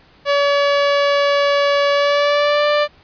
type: tone with pitch glide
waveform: sawtooth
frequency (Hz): 569 to 590.8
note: C#5 to D5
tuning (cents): +45 to +10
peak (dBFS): -9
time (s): 0.25-2.88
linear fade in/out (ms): 50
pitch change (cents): +65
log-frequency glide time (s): 1.92-2.67
effects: pink hiss -50 dBFS RMS until 3.03 s + resampled to 11025 Hz